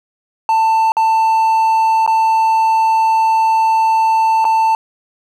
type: tone with dropouts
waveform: triangle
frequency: 890 Hz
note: A5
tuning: 20 cents sharp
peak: -8 dBFS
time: 0.49-4.75 s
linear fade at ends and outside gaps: 1 ms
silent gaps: 0.92-0.968 / 2.064-2.076 / 4.444-4.451 s
effects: none